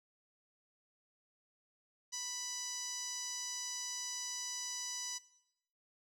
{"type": "tone with band-pass filter", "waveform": "sawtooth", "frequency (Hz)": 987.8, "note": "B5", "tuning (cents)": 0, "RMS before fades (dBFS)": -41, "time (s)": [2.12, 5.19], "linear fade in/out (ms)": 20, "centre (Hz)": 5900, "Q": 4.9, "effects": ["noise-tail reverb RT60 0.8 s tail -19 dB re dry"]}